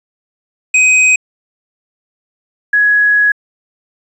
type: tone pair in turn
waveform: square / sine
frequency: 2514 / 1674.6 Hz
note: D#7 / G#6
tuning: +17 / +14 cents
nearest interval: perfect fifth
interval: 703 cents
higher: first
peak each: -7 dBFS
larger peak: neither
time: 0.74-1.16 / 2.73-3.32 s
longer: second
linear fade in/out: 5 ms
effects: resampled to 24000 Hz + 8-bit